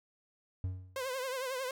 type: tone with exponential decay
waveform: triangle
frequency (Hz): 92.5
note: F#2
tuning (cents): 0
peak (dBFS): -28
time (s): 0.64-1.08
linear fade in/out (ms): 0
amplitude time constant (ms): 95
type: tone with vibrato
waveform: sawtooth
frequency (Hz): 519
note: C5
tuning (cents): -14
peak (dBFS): -31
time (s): 0.96-1.71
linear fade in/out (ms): 2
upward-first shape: triangle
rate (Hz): 11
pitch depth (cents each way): 94
effects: none